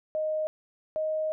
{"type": "tone pair in turn", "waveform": "sine", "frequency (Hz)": [621, 624.4], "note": ["D#5", "D#5"], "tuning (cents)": [-3, 6], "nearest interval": "unison", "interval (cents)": 9, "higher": "second", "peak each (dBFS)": -26, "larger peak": "neither", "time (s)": [[0.15, 0.47], [0.96, 1.32]], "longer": "second", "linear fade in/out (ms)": 0, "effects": []}